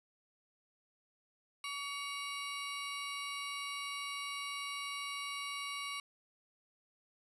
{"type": "ring-modulated tone", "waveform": "25% pulse", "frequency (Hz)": 1689, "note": "G#6", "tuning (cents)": 29, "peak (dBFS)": -32, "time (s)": [1.64, 6], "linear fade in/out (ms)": 2, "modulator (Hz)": 551, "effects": ["resampled to 24000 Hz"]}